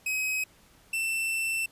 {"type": "tone pair in turn", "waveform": "45% pulse", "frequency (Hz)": [2537, 2676], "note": ["D#7", "E7"], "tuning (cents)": [33, 25], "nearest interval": "minor second", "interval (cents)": 92, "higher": "second", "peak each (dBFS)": -27, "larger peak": "neither", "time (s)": [[0.06, 0.44], [0.93, 1.66]], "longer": "second", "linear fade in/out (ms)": 5, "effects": ["pink hiss -59 dBFS RMS until 1.71 s", "resampled to 32000 Hz"]}